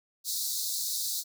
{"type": "high-pass noise", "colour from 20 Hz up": "pink", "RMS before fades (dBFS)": -32, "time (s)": [0.24, 1.24], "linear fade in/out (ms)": 50, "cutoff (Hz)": 3800, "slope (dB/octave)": 96, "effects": []}